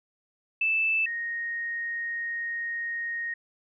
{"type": "tone pair in turn", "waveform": "sine", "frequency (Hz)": [2637, 1864.6], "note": ["E7", "A#6"], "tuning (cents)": [0, 0], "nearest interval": "tritone", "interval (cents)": 600, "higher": "first", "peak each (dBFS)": [-22, -29], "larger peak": "first", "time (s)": [[0.61, 1.06], [1.06, 3.34]], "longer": "second", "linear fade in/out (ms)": 5, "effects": []}